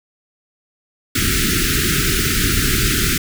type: band-stop noise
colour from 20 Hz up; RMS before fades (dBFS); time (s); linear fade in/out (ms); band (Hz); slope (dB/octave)
pink; -17; 1.15-3.18; 5; 420 to 1300; 96
effects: none